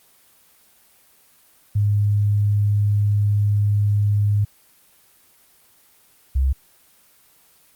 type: tone pair in turn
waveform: sine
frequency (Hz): 103.1 / 66.45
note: G#2 / C2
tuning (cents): -12 / +27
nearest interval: minor sixth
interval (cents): 761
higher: first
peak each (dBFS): -15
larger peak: neither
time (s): 1.75-4.45 / 6.35-6.53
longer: first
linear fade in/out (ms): 10
effects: white hiss -55 dBFS RMS until 7.75 s + Opus 24 kbps